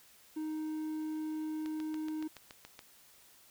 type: tone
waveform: triangle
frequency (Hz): 311.1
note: D#4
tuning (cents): 0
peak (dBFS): -33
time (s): 0.36-2.28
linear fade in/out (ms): 10
type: click train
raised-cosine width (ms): 0.2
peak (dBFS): -30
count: 9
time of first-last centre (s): 1.66-2.792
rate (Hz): 7.07
effects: white hiss -61 dBFS RMS until 3.5 s